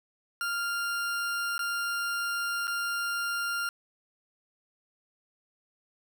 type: tone with dropouts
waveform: 40% pulse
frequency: 1396.9 Hz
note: F6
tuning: in tune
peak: -28 dBFS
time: 0.41-3.69 s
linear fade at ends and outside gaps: 1 ms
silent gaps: 1.58-1.592 / 2.671-2.678 s
effects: none